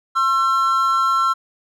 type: tone pair together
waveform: triangle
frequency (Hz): 1070 / 1348.1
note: C6 / E6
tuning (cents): +38 / +38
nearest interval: major third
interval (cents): 400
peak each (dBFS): -19 / -14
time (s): 0.15-1.34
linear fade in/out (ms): 20
effects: none